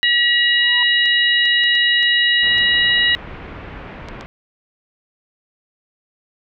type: harmonic tone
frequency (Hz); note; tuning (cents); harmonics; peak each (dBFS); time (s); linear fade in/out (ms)
960; B5; -49; 2 / 3 / 4; -15 / -17 / -19; 0.03-3.15; 0
type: tone with exponential growth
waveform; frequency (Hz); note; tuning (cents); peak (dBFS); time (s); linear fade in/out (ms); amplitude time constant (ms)
sine; 985; B5; -5; -23; 0.48-0.83; 2; 76
type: clicks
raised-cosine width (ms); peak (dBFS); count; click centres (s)
0.2; -17; 9; 1.057 / 1.455 / 1.637 / 1.753 / 2.029 / 2.583 / 3.151 / 4.086 / 4.21
type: low-pass noise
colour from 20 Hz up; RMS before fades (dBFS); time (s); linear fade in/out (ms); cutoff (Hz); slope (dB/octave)
pink; -34; 2.43-4.26; 0; 2600; 24
effects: none